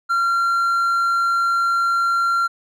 triangle tone, 1375 Hz, F6, 27 cents flat, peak -14 dBFS, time 0.09-2.48 s, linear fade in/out 20 ms, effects none

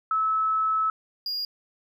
sine / triangle tone pair in turn, 1300 / 4842 Hz, E6 / D#8, -24 / -48 cents, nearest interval octave + major seventh, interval 2276 cents, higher second, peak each -21 / -26 dBFS, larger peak first, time 0.11-0.9 / 1.26-1.45 s, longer first, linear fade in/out 2 ms, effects none

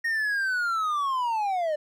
triangle linear sweep, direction down, 1864.7 to 587.3 Hz, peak -22 dBFS, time 0.04-1.76 s, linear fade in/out 10 ms, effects none

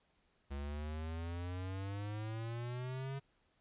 square exponential sweep, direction up, 69.2 to 138.59 Hz, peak -40 dBFS, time 0.5-3.2 s, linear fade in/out 20 ms, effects pink hiss -75 dBFS RMS until 3.6 s + resampled to 8000 Hz

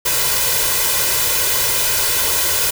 white noise with comb filter, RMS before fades -17 dBFS, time 0.05-2.71 s, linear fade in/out 10 ms, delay 2 ms, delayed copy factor +0.75, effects none

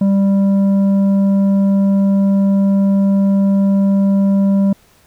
sine tone with tanh clipping, 196.8 Hz, G3, 7 cents sharp, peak -11 dBFS, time 0.01-4.73 s, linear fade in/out 5 ms, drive 7 dB, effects pink hiss -51 dBFS RMS until 5.06 s

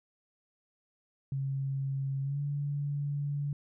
sine tone with pitch glide, 136.3 to 143.66 Hz, C#3 to D3, -29 to -38 cents, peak -30 dBFS, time 1.32-3.53 s, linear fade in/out 2 ms, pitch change +91 cents, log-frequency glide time 2.22-2.4 s, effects none

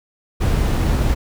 brown noise, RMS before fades -17 dBFS, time 0.4-1.15 s, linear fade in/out 20 ms, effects none

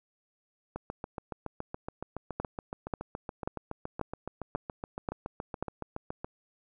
two click trains, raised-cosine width 1 ms, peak -17 / -22 dBFS, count 7 / 40, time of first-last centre 2.4-5.626 / 0.76-6.245 s, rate 1.86 / 7.11 Hz, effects none

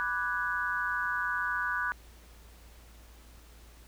sine chord, G# half-diminished seventh, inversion first, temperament equal, 987.8 / 1174.7 / 1480 / 1661.2 Hz, B5 / D6 / F#6 / G#6, 0 / 0 / 0 / 0 cents, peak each -37 / -36 / -31 / -36 dBFS, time 0-1.92 s, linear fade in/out 0 ms, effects added 57 Hz sine -52 dBFS peak until 3.87 s + pink hiss -58 dBFS RMS until 3.87 s

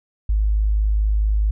sine tone, 52.3 Hz, G#1, 13 cents sharp, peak -15 dBFS, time 0.29-1.51 s, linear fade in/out 5 ms, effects none

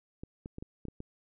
clicks, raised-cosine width 3 ms, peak -28 dBFS, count 7, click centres 0.235 / 0.459 / 0.584 / 0.625 / 0.853 / 0.884 / 1.004 s, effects none

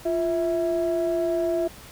sine tone pair together, 347 / 655 Hz, F4 / E5, -11 / -11 cents, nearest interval major seventh, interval 1100 cents, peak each -23 dBFS, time 0.05-1.68 s, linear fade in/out 10 ms, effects tanh soft clip ceiling -16 dBFS + pink hiss -45 dBFS RMS until 1.91 s

